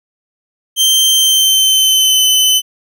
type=tone with pitch glide; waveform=sawtooth; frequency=3136 to 3036 Hz; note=G7 to F#7; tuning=0 to +44 cents; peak=-5 dBFS; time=0.76-2.62 s; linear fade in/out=50 ms; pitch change=-56 cents; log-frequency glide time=1.13-2.24 s; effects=none